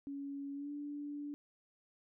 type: tone with pitch glide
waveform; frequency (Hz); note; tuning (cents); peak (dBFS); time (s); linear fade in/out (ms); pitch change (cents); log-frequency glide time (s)
sine; 280 to 290.5; C#4 to D4; +18 to -19; -40; 0.07-1.34; 0; +63; 0.54-0.71
effects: none